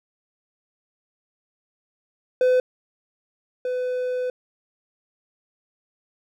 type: tone pair in turn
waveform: triangle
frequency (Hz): 506 / 502.2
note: B4 / B4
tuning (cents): +42 / +29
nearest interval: unison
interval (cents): 13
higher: first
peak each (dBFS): -13 / -21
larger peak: first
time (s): 2.41-2.6 / 3.65-4.3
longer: second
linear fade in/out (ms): 2
effects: none